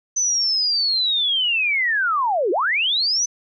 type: linear two-way sweep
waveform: sine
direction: down then up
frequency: 6130 to 330 to 6130 Hz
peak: -17 dBFS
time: 0.16-3.26 s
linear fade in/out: 10 ms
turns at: 2.51 s
effects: none